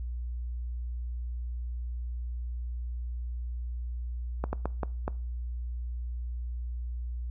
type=slowing click train; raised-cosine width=1 ms; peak=-16 dBFS; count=5; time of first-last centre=4.44-5.079 s; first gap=90 ms; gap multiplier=1.4; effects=noise-tail reverb RT60 0.4 s tail -22 dB re dry + added 60 Hz sine -32 dBFS peak until 7.3 s